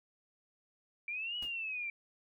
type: linear two-way sweep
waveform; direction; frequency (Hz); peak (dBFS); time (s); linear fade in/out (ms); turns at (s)
sine; up then down; 2328 to 2940 to 2328; -36; 1.08-1.9; 2; 1.37
type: noise with exponential decay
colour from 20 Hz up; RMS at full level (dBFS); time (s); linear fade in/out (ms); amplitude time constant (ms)
pink; -47; 1.42-1.55; 5; 28
effects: none